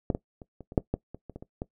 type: clicks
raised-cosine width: 2 ms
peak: -11 / -15 / -30 / -29 / -28 / -7 / -13 / -26 / -27 / -26 / -28 / -19 dBFS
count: 12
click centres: 0.102 / 0.149 / 0.418 / 0.607 / 0.721 / 0.778 / 0.94 / 1.146 / 1.297 / 1.36 / 1.425 / 1.619 s
effects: noise-tail reverb RT60 0.1 s tail -19 dB re dry